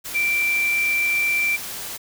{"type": "tone in noise", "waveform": "sine", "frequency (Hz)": 2349, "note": "D7", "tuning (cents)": 0, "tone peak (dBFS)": -18, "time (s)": [0.14, 1.57], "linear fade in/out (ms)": 20, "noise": "white", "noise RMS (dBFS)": -32, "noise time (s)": [0.04, 1.98], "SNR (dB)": 11, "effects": []}